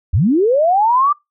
sine linear sweep, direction up, 63 to 1197 Hz, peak -10 dBFS, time 0.13-1.13 s, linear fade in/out 10 ms, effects noise-tail reverb RT60 0.2 s tail -25 dB re dry

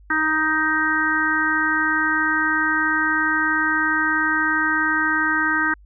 harmonic tone, 312.3 Hz, D#4, 7 cents sharp, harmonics 1 / 3 / 4 / 5 / 6, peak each -26 / -28 / -25 / -20 / -24 dBFS, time 0.1-5.74 s, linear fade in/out 5 ms, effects added 50 Hz sine -45 dBFS peak until 5.85 s

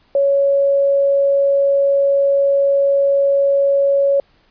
sine tone, 557 Hz, C#5, 8 cents sharp, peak -11 dBFS, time 0.15-4.2 s, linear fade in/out 2 ms, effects pink hiss -56 dBFS RMS until 4.5 s + resampled to 11025 Hz

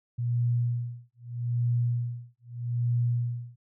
sine tone with tremolo, 120 Hz, B2, 49 cents flat, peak -22 dBFS, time 0.18-3.56 s, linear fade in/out 10 ms, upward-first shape sine, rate 0.8 Hz, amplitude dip 100%, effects none

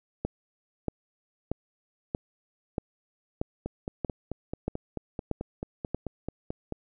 two click trains, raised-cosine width 2 ms, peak -15 / -19 dBFS, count 10 / 15, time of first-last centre 0.25-5.946 / 3.66-6.723 s, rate 1.58 / 4.57 Hz, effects none

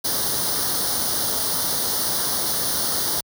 white noise with comb filter, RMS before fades -23 dBFS, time 0.04-3.21 s, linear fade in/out 10 ms, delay 0.2 ms, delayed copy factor +0.85, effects high-pass 60 Hz 12 dB/octave

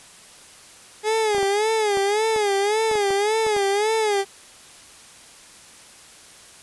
30% pulse tone with vibrato, 418.6 Hz, G#4, 14 cents sharp, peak -16 dBFS, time 1.03-4.25 s, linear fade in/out 50 ms, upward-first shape sine, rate 1.8 Hz, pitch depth 110 cents each way
clicks, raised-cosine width 1 ms, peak -18 dBFS, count 10, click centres 1.348 / 1.382 / 1.429 / 1.972 / 2.362 / 2.914 / 2.955 / 3.106 / 3.466 / 3.565 s
effects white hiss -46 dBFS RMS until 6.62 s + resampled to 24000 Hz

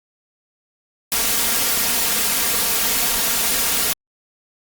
white noise with comb filter, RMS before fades -19 dBFS, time 1.12-3.93 s, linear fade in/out 0 ms, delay 4.3 ms, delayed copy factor +0.6, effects Opus 48 kbps

